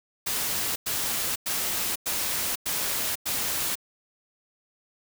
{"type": "noise bursts", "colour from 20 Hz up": "white", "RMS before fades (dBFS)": -28, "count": 6, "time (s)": [0.26, 3.755], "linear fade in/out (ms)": 10, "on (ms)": 500, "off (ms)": 99, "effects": []}